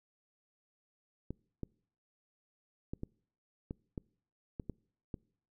clicks, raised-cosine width 3 ms, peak -26 dBFS, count 9, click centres 1.306 / 1.633 / 2.935 / 3.034 / 3.709 / 3.978 / 4.598 / 4.697 / 5.142 s, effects noise-tail reverb RT60 0.6 s tail -26 dB re dry

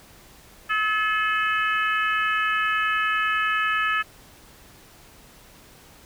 harmonic tone, 429.9 Hz, A4, 40 cents flat, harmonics 3 / 4 / 5 / 6 / 7, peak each -24 / -24 / -35 / -29 / -34 dBFS, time 0.69-4.03 s, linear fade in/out 20 ms, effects pink hiss -50 dBFS RMS until 6.05 s

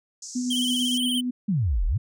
white band-pass noise, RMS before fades -39 dBFS, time 0.22-0.98 s, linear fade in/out 5 ms, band 5400 to 7200 Hz, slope 48 dB/octave
sine tone with tremolo, 248.5 Hz, B3, 11 cents sharp, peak -23 dBFS, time 0.35-1.31 s, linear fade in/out 10 ms, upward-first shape sine, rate 8.8 Hz, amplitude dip 30%
square tone with vibrato, 3107 Hz, G7, 16 cents flat, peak -25 dBFS, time 0.5-1.21 s, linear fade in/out 10 ms, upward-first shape sine, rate 17 Hz, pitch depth 68 cents each way
sine exponential two-way sweep, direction down then up, 220 to 35.63 to 133.6 Hz, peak -20 dBFS, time 1.48-1.98 s, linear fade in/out 10 ms, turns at 1.86 s
effects none

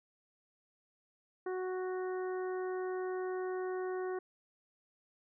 harmonic tone, 370 Hz, F#4, in tune, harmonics 1 / 2 / 3 / 4 / 5, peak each -35 / -45 / -48 / -50 / -53 dBFS, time 1.46-4.19 s, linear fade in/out 5 ms, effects none

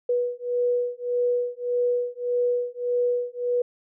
sine beating tone pair, 487.4 / 489.1 Hz, B4 / B4, -23 / -17 cents, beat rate 1.7 Hz, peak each -25 / -25 dBFS, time 0.09-3.62 s, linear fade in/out 5 ms, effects none

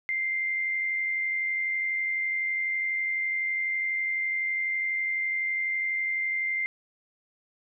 sine tone with amplitude modulation, 2093 Hz, C7, in tune, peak -24 dBFS, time 0.09-6.66 s, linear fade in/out 0 ms, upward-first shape sine, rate 92 Hz, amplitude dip 35%, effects none

